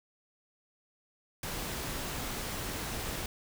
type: noise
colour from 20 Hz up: pink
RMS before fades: -37 dBFS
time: 1.43-3.26 s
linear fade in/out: 2 ms
effects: none